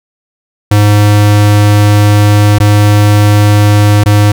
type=tone with dropouts; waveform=square; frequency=103.83 Hz; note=G#2; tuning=in tune; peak=-4 dBFS; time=0.71-4.32 s; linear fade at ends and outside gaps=5 ms; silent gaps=2.585-2.601 / 4.038-4.059 s; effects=none